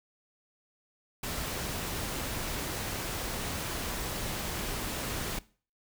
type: noise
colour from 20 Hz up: pink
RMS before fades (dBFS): -35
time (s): 1.23-5.39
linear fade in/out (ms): 5
effects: noise-tail reverb RT60 0.4 s tail -20 dB re dry